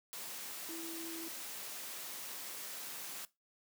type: tone in noise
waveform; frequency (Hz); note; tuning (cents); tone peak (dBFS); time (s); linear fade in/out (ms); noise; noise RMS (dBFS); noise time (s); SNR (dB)
sine; 329.6; E4; 0; -44; 0.69-1.28; 0; white; -45; 0.13-3.25; -2
effects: noise-tail reverb RT60 0.2 s tail -18 dB re dry + high-pass 200 Hz 12 dB/octave

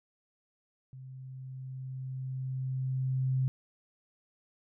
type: tone with level ramp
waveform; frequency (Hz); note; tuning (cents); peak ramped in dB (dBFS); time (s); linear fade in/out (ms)
sine; 130.81; C3; 0; -44 to -25; 0.93-3.48; 0
effects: none

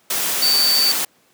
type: tone in noise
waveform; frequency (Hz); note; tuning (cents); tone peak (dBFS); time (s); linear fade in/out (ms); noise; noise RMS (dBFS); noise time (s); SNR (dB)
sine; 4574; D8; -47; -14; 0.42-0.92; 5; white; -21; 0.1-1.05; +4
effects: pink hiss -57 dBFS RMS until 1.33 s + high-pass 200 Hz 12 dB/octave

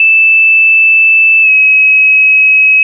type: tone with pitch glide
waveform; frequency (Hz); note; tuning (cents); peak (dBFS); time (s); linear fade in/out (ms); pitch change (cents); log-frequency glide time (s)
sine; 2637 to 2556; E7 to D#7; 0 to +46; -3; 0-2.83; 2; -54; 1.42-1.5
effects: none

